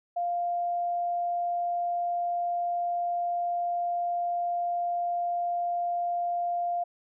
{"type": "tone", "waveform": "sine", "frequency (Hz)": 698.5, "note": "F5", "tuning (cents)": 0, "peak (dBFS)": -26, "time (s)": [0.16, 6.84], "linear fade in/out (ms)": 10, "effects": []}